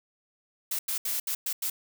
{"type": "noise bursts at uneven times", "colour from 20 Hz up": "blue", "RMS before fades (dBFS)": -30, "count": 6, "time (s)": [[0.71, 0.79], [0.88, 0.98], [1.05, 1.2], [1.27, 1.35], [1.46, 1.53], [1.62, 1.7]], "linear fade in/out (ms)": 5, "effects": []}